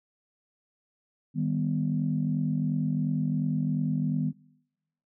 sine chord, Eb augmented, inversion none, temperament equal with one note detuned, 155.56 / 198.39 / 246.9 Hz, Eb3 / G3 / B3, 0 / +21 / 0 cents, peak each -27 / -31 / -29 dBFS, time 1.34-4.33 s, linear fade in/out 50 ms, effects noise-tail reverb RT60 0.9 s tail -24 dB re dry + tanh soft clip ceiling -15 dBFS

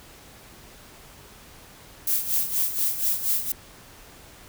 violet noise with tremolo, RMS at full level -22 dBFS, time 2.07-3.52 s, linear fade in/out 2 ms, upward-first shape sine, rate 4.2 Hz, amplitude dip 70%, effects pink hiss -48 dBFS RMS until 4.48 s

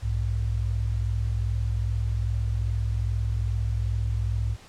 sine tone pair together, 62.3 / 104.78 Hz, B1 / G#2, +16 / +16 cents, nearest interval major sixth, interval 900 cents, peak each -26 dBFS, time 0.01-4.57 s, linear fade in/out 50 ms, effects pink hiss -50 dBFS RMS until 4.68 s + low-pass 8000 Hz 12 dB/octave

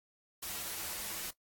white noise with comb filter, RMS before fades -40 dBFS, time 0.42-1.31 s, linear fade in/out 10 ms, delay 7.6 ms, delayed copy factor -0.6, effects noise-tail reverb RT60 0.1 s tail -19 dB re dry + AAC 64 kbps

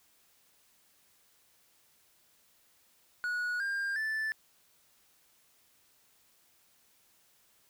triangle tone with pitch steps, 1460 / 1601.4 / 1756.4 Hz, F#6 / G6 / A6, -24 / +37 / -4 cents, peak -29 dBFS, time 3.24-4.32 s, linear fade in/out 0 ms, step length 360 ms, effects white hiss -67 dBFS RMS until 7.69 s

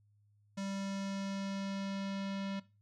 square tone with low-pass filter sweep, 196 Hz, G3, in tune, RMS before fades -39 dBFS, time 0.57-2.6 s, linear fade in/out 10 ms, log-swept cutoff 6700 to 3900 Hz, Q 1.5, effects noise-tail reverb RT60 0.3 s tail -19 dB re dry + added 103 Hz sine -66 dBFS peak until 2.81 s

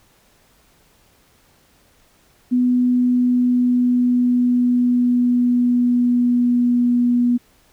sine tone with pitch glide, 248.2 to 242.8 Hz, B3 to B3, +9 to -29 cents, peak -13 dBFS, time 2.51-7.38 s, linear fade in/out 20 ms, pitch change -38 cents, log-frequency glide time 2.64-7.01 s, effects pink hiss -56 dBFS RMS until 7.72 s

